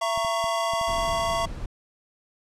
square chord, A# diminished, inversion second, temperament equal with one note detuned, 671.9 / 932.3 / 1108.7 Hz, E5 / A#5 / C#6, +33 / 0 / 0 cents, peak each -27 / -31 / -29 dBFS, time 0.01-1.46 s, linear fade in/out 10 ms
clicks, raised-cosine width 5 ms, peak -28 dBFS, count 7, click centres 0.176 / 0.248 / 0.442 / 0.736 / 0.813 / 1.144 / 1.193 s
brown noise, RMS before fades -34 dBFS, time 0.87-1.66 s, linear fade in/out 5 ms
effects low-pass 9000 Hz 12 dB/octave

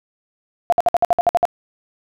sine tone bursts, 696 Hz, F5, 6 cents flat, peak -10 dBFS, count 10, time 0.7-1.453 s, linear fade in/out 0 ms, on 24 ms, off 57 ms, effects none

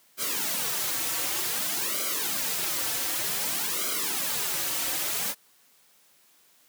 white noise with flanger, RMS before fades -29 dBFS, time 0.17-5.35 s, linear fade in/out 50 ms, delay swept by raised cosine 1.1 to 4.9 ms, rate 0.54 Hz, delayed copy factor -0.9, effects white hiss -61 dBFS RMS until 6.68 s + high-pass 150 Hz 12 dB/octave

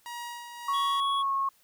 sawtooth tone with tremolo, 953 Hz, A#5, 38 cents sharp, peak -32 dBFS, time 0.06-1 s, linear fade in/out 0 ms, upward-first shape sine, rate 1.7 Hz, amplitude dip 50%
sine tone with pitch glide, 1108 to 1091.5 Hz, C#6 to C#6, -1 to -27 cents, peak -25 dBFS, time 0.68-1.49 s, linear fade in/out 5 ms, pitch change -26 cents, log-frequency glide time 1.16-1.34 s
triangle tone, 3350 Hz, G#7, 14 cents sharp, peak -31 dBFS, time 0.73-1.23 s, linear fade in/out 20 ms
effects white hiss -64 dBFS RMS until 1.63 s

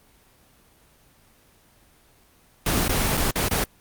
pink noise with dropouts, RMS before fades -22 dBFS, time 2.66-3.64 s, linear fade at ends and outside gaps 2 ms, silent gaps 2.881-2.893 / 3.171-3.175 / 3.31-3.357 / 3.485-3.511 s, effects pink hiss -57 dBFS RMS until 3.8 s + Opus 24 kbps

